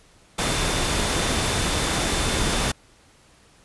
sine tone in noise, 3553 Hz, A7, 16 cents sharp, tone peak -34 dBFS, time 0.38-2.72 s, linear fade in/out 10 ms, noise pink, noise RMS -23 dBFS, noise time 0.38-2.72 s, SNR -14 dB, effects pink hiss -55 dBFS RMS until 3.64 s + resampled to 24000 Hz

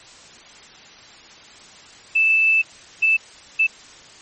sine tone bursts at uneven times, 2637 Hz, E7, in tune, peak -13 dBFS, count 3, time 2.15-2.62 / 3.02-3.17 / 3.59-3.67 s, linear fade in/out 10 ms, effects white hiss -44 dBFS RMS until 4.21 s + MP3 32 kbps

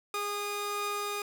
sawtooth tone pair together, 410.3 / 1229.5 Hz, G#4 / D#6, -21 / -21 cents, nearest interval octave + perfect fifth, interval 1900 cents, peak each -32 / -30 dBFS, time 0.14-1.22 s, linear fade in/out 2 ms, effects none

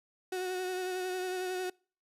35% pulse tone with vibrato, 368.2 Hz, F#4, 8 cents flat, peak -31 dBFS, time 0.32-1.7 s, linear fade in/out 5 ms, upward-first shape sine, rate 11 Hz, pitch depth 25 cents each way, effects noise-tail reverb RT60 0.4 s tail -26 dB re dry + resampled to 32000 Hz

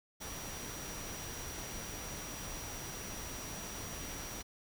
sine tone in noise, 5790 Hz, F#8, 38 cents flat, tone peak -48 dBFS, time 0.2-4.43 s, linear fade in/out 20 ms, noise pink, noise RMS -44 dBFS, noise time 0.2-4.43 s, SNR -7 dB, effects none

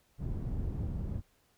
white low-pass noise, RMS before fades -35 dBFS, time 0.18-1.22 s, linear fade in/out 50 ms, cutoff 110 Hz, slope 12 dB/octave, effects pink hiss -70 dBFS RMS until 1.57 s

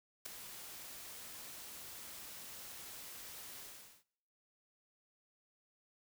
white noise with ADSR envelope, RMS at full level -40 dBFS, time 0.25-4.04 s, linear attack 12 ms, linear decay 3 ms, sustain -10 dB, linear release 440 ms, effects noise-tail reverb RT60 0.8 s tail -24 dB re dry

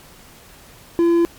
triangle tone, 339.7 Hz, F4, 48 cents flat, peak -10 dBFS, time 0.99-1.25 s, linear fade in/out 0 ms, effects pink hiss -45 dBFS RMS until 1.38 s + MP3 96 kbps

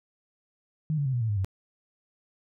sine tone with pitch steps, 155 / 142.96 / 131.85 / 121.61 / 112.16 / 103.45 / 95.41 Hz, D#3 / D3 / C3 / B2 / A2 / G#2 / G2, -6 / -46 / +14 / -26 / +34 / -6 / -46 cents, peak -24 dBFS, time 0.9-1.446 s, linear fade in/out 0 ms, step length 78 ms, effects none

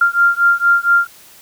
sine beating tone pair, 1391 / 1395.3 Hz, F6 / F6, -7 / -2 cents, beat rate 4.3 Hz, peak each -13 / -13 dBFS, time 0.01-1.07 s, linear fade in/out 5 ms, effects white hiss -43 dBFS RMS until 1.41 s

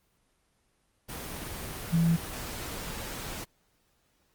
sine tone in noise, 166.8 Hz, E3, 21 cents sharp, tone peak -21 dBFS, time 1.92-2.17 s, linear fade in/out 20 ms, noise pink, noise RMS -38 dBFS, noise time 1.08-3.45 s, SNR +14 dB, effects pink hiss -71 dBFS RMS until 4.34 s + Opus 24 kbps

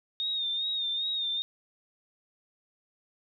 sine tone with vibrato, 3685 Hz, A#7, 21 cents flat, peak -28 dBFS, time 0.2-1.42 s, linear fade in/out 0 ms, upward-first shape sine, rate 2.5 Hz, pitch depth 58 cents each way, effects none

